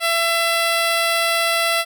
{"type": "tone", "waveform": "10% pulse", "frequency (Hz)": 671, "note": "E5", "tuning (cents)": 31, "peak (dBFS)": -8, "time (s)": [0, 1.85], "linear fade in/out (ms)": 50, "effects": []}